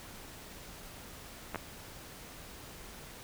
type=clicks; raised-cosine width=0.5 ms; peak=-20 dBFS; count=2; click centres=1.546 / 1.558 s; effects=pink hiss -49 dBFS RMS until 3.23 s